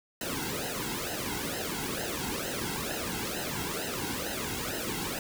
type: noise with flanger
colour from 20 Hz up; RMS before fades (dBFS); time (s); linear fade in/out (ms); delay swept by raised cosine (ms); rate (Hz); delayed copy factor
pink; -34; 0.21-5.19; 2; 0.86 to 1.71; 2.2; -0.85
effects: none